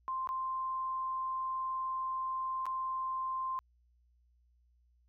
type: tone with dropouts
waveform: sine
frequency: 1046.5 Hz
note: C6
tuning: in tune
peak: -33 dBFS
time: 0.08-3.59 s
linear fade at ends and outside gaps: 0 ms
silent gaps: 0.273-0.29 / 2.656-2.665 s
effects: added 60 Hz sine -66 dBFS peak until 5.08 s